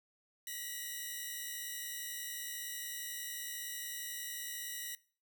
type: tone cluster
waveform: 5% pulse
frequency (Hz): 1904 / 1975 / 2925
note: A#6 / B6 / F#7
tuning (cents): +36 / 0 / -21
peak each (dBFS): -33 / -35 / -39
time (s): 0.47-4.95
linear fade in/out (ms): 2
effects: noise-tail reverb RT60 0.4 s tail -20 dB re dry